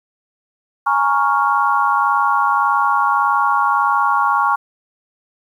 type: chord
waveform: sine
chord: Bb minor seventh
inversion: third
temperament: equal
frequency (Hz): 830.6 / 932.3 / 1108.7 / 1396.9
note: Ab5 / Bb5 / Db6 / F6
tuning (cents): 0 / 0 / 0 / 0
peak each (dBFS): -19 / -20 / -16 / -20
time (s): 0.86-4.56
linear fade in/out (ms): 10
effects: 8-bit